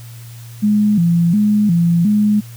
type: tone with vibrato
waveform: sine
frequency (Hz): 188.9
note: F#3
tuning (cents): +36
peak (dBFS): -10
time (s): 0.62-2.41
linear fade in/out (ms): 20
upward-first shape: square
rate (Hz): 1.4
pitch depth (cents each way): 180
effects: added 117 Hz sine -32 dBFS peak until 2.56 s + white hiss -43 dBFS RMS until 2.56 s